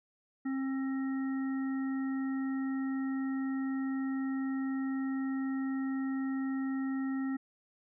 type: harmonic tone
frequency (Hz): 267.6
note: C4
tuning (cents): +39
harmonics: 1 / 3 / 5 / 7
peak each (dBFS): -31 / -50 / -49 / -48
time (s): 0.45-7.37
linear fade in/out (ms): 10
effects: none